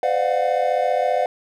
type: tone cluster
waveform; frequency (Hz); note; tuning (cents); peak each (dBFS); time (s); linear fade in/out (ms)
triangle; 510 / 597 / 701 / 736; C5 / D5 / F5 / F#5; -44 / +28 / +6 / -9; -21; 0.03-1.26; 2
effects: none